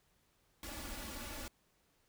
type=noise with comb filter; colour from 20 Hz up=pink; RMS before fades=-45 dBFS; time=0.63-1.48 s; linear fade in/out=2 ms; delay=3.5 ms; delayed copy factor=+0.8; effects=pink hiss -74 dBFS RMS until 2.08 s